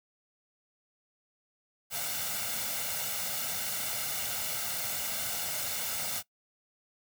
white noise with comb filter, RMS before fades -34 dBFS, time 1.9-6.23 s, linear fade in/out 50 ms, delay 1.4 ms, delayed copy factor +0.65, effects noise-tail reverb RT60 0.1 s tail -19 dB re dry + high-pass 80 Hz 12 dB/octave

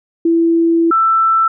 sine tone pair in turn, 333 / 1329.7 Hz, E4 / E6, +18 / +15 cents, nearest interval 2 octaves, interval 2397 cents, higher second, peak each -9 dBFS, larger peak neither, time 0.25-0.91 / 0.91-1.48 s, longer first, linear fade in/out 5 ms, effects none

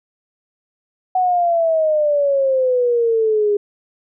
sine exponential sweep, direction down, 747 to 407 Hz, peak -13 dBFS, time 1.15-3.57 s, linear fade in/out 5 ms, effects none

